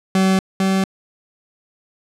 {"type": "tone pair in turn", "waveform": "40% pulse", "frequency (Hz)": [190, 191.54], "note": ["F#3", "G3"], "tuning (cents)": [46, -40], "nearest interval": "unison", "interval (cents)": 14, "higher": "second", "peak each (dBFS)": [-12, -14], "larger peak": "first", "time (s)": [[0.15, 0.39], [0.6, 0.84]], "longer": "neither", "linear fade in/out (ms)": 2, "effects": ["low-pass 10000 Hz 12 dB/octave"]}